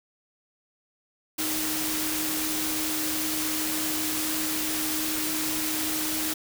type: tone in noise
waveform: sine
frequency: 311.1 Hz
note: D#4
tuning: in tune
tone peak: -32 dBFS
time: 1.38-6.34 s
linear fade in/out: 10 ms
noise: white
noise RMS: -29 dBFS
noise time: 1.38-6.34 s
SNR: -6 dB
effects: none